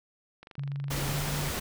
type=click train; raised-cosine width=0.3 ms; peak=-31 dBFS; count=15; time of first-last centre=0.43-1.006 s; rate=24.3 Hz
type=tone with pitch glide; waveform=sine; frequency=140 to 145.69 Hz; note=C#3 to D3; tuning=+18 to -14 cents; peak=-31 dBFS; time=0.58-1.49 s; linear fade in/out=2 ms; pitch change=+68 cents; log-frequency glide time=1.01-1.19 s
type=noise; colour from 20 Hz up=pink; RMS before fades=-33 dBFS; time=0.9-1.6 s; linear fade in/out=10 ms
effects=none